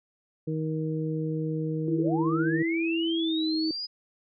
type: harmonic tone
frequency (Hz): 157.4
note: D#3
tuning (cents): +20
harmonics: 1 / 2 / 3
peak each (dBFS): -29 / -32 / -34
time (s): 0.47-2.63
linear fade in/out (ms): 10
type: tone with pitch glide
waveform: sine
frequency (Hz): 329.6 to 316.5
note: E4 to D#4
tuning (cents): 0 to +30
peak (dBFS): -25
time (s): 1.88-3.71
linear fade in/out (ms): 2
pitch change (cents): -70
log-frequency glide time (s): 3.18-3.41
type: linear sweep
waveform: sine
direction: up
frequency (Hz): 342.5 to 5000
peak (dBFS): -31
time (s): 1.97-3.87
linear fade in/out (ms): 20
effects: none